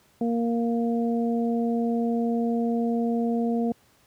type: harmonic tone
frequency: 233.1 Hz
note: A#3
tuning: in tune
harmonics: 1 / 2 / 3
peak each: -23 / -29 / -33 dBFS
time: 0.21-3.72 s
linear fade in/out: 2 ms
effects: pink hiss -61 dBFS RMS until 4.06 s + high-pass 60 Hz 12 dB/octave